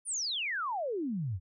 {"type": "exponential sweep", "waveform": "sine", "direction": "down", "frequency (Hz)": [10000, 82.41], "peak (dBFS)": -31, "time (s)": [0.05, 1.4], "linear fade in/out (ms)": 50, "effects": []}